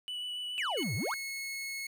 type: tone with vibrato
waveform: triangle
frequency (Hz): 2960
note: F#7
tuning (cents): 0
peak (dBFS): -34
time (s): 0.08-0.83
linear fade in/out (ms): 0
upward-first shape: sine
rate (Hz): 7.1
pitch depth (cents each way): 12
type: exponential two-way sweep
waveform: triangle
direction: down then up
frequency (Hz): 2794 to 92.6 to 1660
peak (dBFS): -30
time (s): 0.58-1.14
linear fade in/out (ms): 0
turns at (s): 0.95
type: tone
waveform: sawtooth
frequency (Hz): 2184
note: C#7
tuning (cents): -26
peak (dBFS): -33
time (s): 0.77-1.87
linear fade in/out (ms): 5
effects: none